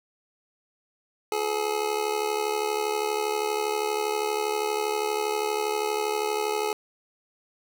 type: tone with amplitude modulation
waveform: 25% pulse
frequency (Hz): 424.6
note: G#4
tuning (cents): +38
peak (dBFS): -18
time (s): 1.32-6.73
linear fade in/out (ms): 2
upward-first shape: sine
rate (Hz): 72.5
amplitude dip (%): 70
effects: none